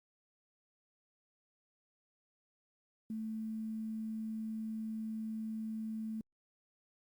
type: tone with quantisation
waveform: sine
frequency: 220 Hz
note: A3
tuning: in tune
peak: -37 dBFS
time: 3.1-6.21 s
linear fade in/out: 2 ms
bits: 11
effects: Opus 48 kbps